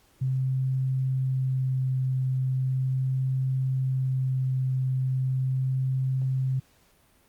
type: tone with vibrato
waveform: sine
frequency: 130.81 Hz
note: C3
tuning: in tune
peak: -23 dBFS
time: 0.21-6.6 s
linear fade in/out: 10 ms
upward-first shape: sine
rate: 0.38 Hz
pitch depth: 8 cents each way
effects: pink hiss -62 dBFS RMS until 7.28 s + Opus 48 kbps